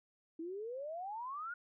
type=exponential sweep; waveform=sine; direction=up; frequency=316.3 to 1472 Hz; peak=-40 dBFS; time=0.39-1.54 s; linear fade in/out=5 ms; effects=none